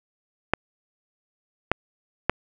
clicks, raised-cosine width 0.5 ms, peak -3 dBFS, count 3, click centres 0.536 / 1.716 / 2.296 s, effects none

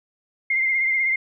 sine tone with vibrato, 2106 Hz, C7, 11 cents sharp, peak -18 dBFS, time 0.5-1.16 s, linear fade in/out 5 ms, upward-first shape triangle, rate 16 Hz, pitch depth 45 cents each way, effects none

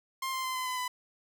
sawtooth tone with pitch steps, 1057 / 1045.5 / 1034.1 / 1022.8 / 1011.6 / 1000.6 Hz, C6 / C6 / C6 / C6 / B5 / B5, +17 / -2 / -21 / -40 / +41 / +22 cents, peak -28 dBFS, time 0.22-0.88 s, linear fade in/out 5 ms, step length 110 ms, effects none

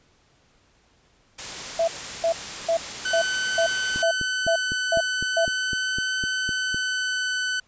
white noise, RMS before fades -33 dBFS, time 1.38-4.03 s, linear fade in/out 10 ms
sine tone bursts, 665 Hz, E5, 15 cents sharp, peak -18 dBFS, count 9, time 1.79-5.453 s, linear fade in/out 5 ms, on 87 ms, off 360 ms
sawtooth tone with vibrato, 1512 Hz, F#6, 37 cents sharp, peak -20 dBFS, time 3.05-7.6 s, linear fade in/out 5 ms, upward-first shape triangle, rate 0.4 Hz, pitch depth 8 cents each way
click train, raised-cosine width 3 ms, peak -20 dBFS, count 12, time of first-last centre 3.96-6.745 s, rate 3.95 Hz
effects pink hiss -61 dBFS RMS until 7.67 s + resampled to 16000 Hz

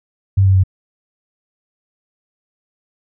sine tone with pitch steps, 97.3 / 95.68 / 94.09 Hz, G2 / G2 / F#2, -12 / -41 / +30 cents, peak -8 dBFS, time 0.37-0.637 s, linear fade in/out 10 ms, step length 89 ms, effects none

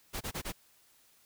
pink noise bursts, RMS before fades -37 dBFS, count 4, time 0.13-0.525 s, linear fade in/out 20 ms, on 80 ms, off 25 ms, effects white hiss -65 dBFS RMS until 1.25 s

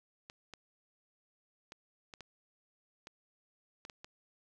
clicks, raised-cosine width 0.2 ms, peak -30 dBFS, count 9, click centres 0.299 / 0.537 / 1.721 / 2.138 / 2.207 / 3.071 / 3.851 / 3.898 / 4.045 s, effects none

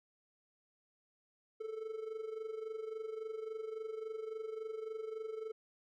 triangle tone with amplitude modulation, 440 Hz, A4, in tune, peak -35 dBFS, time 1.6-5.52 s, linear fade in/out 10 ms, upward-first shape sine, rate 23.6 Hz, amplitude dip 70%, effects none

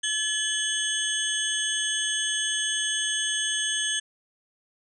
sine tone cluster, 1716 / 3033 / 3382 / 6380 / 8330 Hz, A6 / F#7 / G#7 / G8 / C9, -44 / +42 / +31 / +30 / -9 cents, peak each -31 dBFS, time 0.03-4 s, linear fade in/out 10 ms, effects none

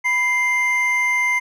triangle tone pair together, 985.3 / 2093 Hz, B5 / C7, -4 / 0 cents, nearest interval octave + minor second, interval 1304 cents, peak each -23 / -15 dBFS, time 0.04-1.4 s, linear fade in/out 20 ms, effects none

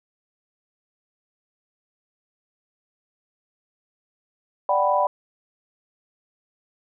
sine chord, G major seventh, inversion second, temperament equal, 587.3 / 740 / 784 / 987.8 Hz, D5 / F#5 / G5 / B5, 0 / 0 / 0 / 0 cents, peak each -22 / -25 / -25 / -21 dBFS, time 4.69-5.07 s, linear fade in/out 2 ms, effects none

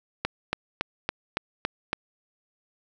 click train, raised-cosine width 0.3 ms, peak -9 dBFS, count 7, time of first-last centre 0.25-1.931 s, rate 3.57 Hz, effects none

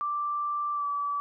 sine tone with pitch glide, 1174.7 to 1151.2 Hz, D6 to D6, 0 to -35 cents, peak -27 dBFS, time 0.01-1.2 s, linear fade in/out 0 ms, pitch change -35 cents, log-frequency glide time 0.73-0.86 s, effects none

